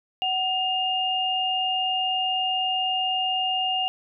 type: tone pair together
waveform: sine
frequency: 748 / 2824 Hz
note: F#5 / F7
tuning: +19 / +19 cents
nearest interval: octave + major seventh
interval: 2300 cents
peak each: -26 / -24 dBFS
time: 0.22-3.88 s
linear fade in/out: 0 ms
effects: none